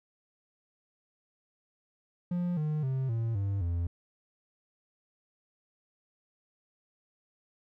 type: tone with pitch steps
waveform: triangle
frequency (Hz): 176.4 / 152.68 / 132.15 / 114.38 / 99 / 85.69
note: F3 / D#3 / C3 / A#2 / G2 / F2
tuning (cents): +18 / -32 / +18 / -32 / +18 / -32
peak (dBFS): -26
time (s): 2.31-3.87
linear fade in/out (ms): 5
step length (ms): 260
effects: none